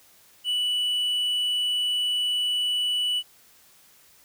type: tone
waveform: triangle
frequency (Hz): 2960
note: F#7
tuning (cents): 0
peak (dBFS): -21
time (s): 0.44-3.23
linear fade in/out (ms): 50
effects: white hiss -56 dBFS RMS until 4.24 s